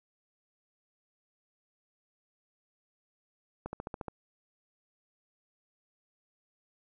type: click train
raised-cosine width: 1 ms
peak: -23 dBFS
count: 7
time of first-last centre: 3.66-4.083 s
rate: 14.2 Hz
effects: none